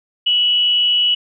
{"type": "tone with frequency modulation", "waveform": "sine", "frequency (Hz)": 2943, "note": "F#7", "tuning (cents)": -10, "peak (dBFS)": -12, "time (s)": [0.26, 1.15], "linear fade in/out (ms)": 10, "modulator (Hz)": 292, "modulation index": 0.21, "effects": []}